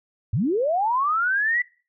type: linear sweep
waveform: sine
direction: up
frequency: 84 to 1988 Hz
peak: -19 dBFS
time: 0.33-1.62 s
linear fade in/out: 5 ms
effects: noise-tail reverb RT60 0.4 s tail -23 dB re dry